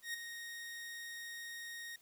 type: tone with ADSR envelope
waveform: sawtooth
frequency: 1864.7 Hz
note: A#6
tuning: in tune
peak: -33 dBFS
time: 0.02-1.96 s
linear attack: 120 ms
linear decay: 7 ms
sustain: -8 dB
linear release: 4 ms
effects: white hiss -67 dBFS RMS until 2.01 s